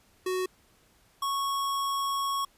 square tone pair in turn, 370 / 1104.9 Hz, F#4 / C#6, 0 / -6 cents, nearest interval octave + perfect fifth, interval 1894 cents, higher second, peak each -28 dBFS, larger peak neither, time 0.26-0.46 / 1.22-2.45 s, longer second, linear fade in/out 5 ms, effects pink hiss -63 dBFS RMS until 2.57 s + resampled to 32000 Hz

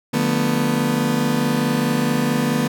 35% pulse chord, B half-diminished seventh, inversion first, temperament just, 148.16 / 177.8 / 222.2 / 246.9 Hz, D3 / F3 / A3 / B3, +16 / +31 / +17 / 0 cents, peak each -22 / -25 / -21 / -19 dBFS, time 0.13-2.68 s, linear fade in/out 10 ms, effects none

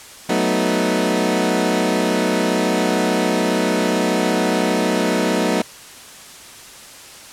20% pulse chord, B dominant seventh, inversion second, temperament equal, 185 / 220 / 246.9 / 311.1 Hz, F#3 / A3 / B3 / D#4, 0 / 0 / 0 / 0 cents, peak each -17 dBFS, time 0.29-5.62 s, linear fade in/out 5 ms, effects white hiss -39 dBFS RMS until 7.32 s + low-pass 10000 Hz 12 dB/octave

